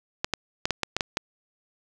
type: clicks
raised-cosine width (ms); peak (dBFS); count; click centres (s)
0.2; -7; 8; 0.245 / 0.337 / 0.655 / 0.707 / 0.833 / 0.966 / 1.008 / 1.171
effects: none

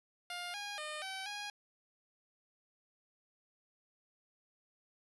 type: tone with pitch steps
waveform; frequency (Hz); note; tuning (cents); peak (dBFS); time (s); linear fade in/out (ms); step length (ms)
10% pulse; 706 / 818 / 608 / 767 / 823; F5 / G#5 / D#5 / G5 / G#5; +19 / -26 / -40 / -38 / -16; -32; 0.3-1.5; 2; 240
effects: resampled to 24000 Hz

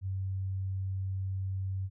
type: tone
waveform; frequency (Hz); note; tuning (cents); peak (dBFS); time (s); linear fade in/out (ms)
sine; 95.5; G2; -45; -31; 0.01-1.9; 50
effects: none

